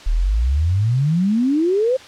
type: exponential sweep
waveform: sine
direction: up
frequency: 35.66 to 536 Hz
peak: -14 dBFS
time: 0.06-1.97 s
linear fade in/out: 10 ms
effects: white hiss -40 dBFS RMS until 2.07 s + low-pass 5000 Hz 12 dB/octave